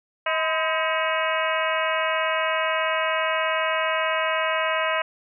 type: harmonic tone with a mistuned harmonic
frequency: 318.4 Hz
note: D#4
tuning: 40 cents sharp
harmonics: 2 / 3 / 4 / 5 / 6 / 7 / 8 / 9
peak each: -26 / -28 / -29 / -30 / -31 / -31 / -32 / -33 dBFS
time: 0.26-5.02 s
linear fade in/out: 5 ms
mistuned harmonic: 3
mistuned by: +110 cents
effects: none